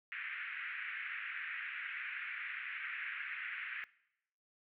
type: band-pass noise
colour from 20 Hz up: pink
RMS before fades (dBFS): -43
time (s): 0.12-3.84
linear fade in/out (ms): 0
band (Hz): 1500 to 2500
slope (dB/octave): 48
effects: noise-tail reverb RT60 0.8 s tail -21 dB re dry